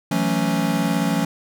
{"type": "chord", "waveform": "square", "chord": "F# minor seventh", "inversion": "third", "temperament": "equal with one note detuned", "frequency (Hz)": [166.34, 185, 220, 277.2], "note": ["E3", "F#3", "A3", "C#4"], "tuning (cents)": [16, 0, 0, 0], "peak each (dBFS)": -25, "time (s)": [0.11, 1.25], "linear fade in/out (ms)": 5, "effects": []}